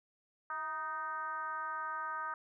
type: tone with frequency modulation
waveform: sine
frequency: 1244.5 Hz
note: D#6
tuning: in tune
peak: -36 dBFS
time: 0.5-2.34 s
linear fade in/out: 2 ms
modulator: 301 Hz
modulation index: 1.1
effects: none